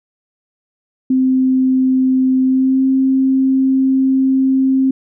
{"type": "tone with pitch glide", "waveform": "sine", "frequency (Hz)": [260, 265], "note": ["C4", "C4"], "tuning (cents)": [-11, 22], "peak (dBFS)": -10, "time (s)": [1.1, 4.91], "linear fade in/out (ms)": 5, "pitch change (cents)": 33, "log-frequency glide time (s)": [2.44, 2.85], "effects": []}